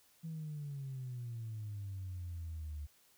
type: exponential sweep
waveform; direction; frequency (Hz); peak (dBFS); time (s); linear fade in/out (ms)
sine; down; 164.81 to 72.4; -39; 0.23-2.87; 20
effects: tanh soft clip ceiling -36 dBFS + white hiss -68 dBFS RMS until 3.17 s